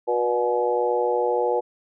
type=harmonic tone with a mistuned harmonic; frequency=121.3 Hz; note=B2; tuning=31 cents flat; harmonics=3 / 4 / 5 / 6 / 7; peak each=-27 / -22 / -29 / -31 / -26 dBFS; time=0.07-1.61 s; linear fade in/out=20 ms; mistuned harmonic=5; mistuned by=-24 cents; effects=none